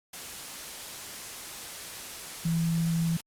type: tone in noise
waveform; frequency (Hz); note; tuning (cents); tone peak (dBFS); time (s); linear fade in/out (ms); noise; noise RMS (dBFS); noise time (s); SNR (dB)
sine; 165.8; E3; +10; -24; 2.45-3.17; 5; white; -40; 0.13-3.21; +13
effects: low-pass 12000 Hz 12 dB/octave + Opus 48 kbps